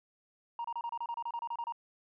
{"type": "tone bursts", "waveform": "sine", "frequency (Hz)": 938, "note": "A#5", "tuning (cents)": 11, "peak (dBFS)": -32, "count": 14, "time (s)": [0.59, 1.723], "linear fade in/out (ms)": 2, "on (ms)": 54, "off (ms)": 29, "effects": ["tanh soft clip ceiling -32 dBFS"]}